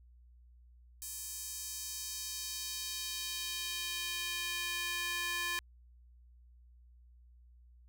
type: tone with high-pass filter sweep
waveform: square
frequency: 348.1 Hz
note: F4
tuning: 6 cents flat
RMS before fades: -39 dBFS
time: 1.02-5.59 s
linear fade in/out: 0 ms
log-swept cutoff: 7900 to 1700 Hz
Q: 1.3
effects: added 60 Hz sine -57 dBFS peak until 7.88 s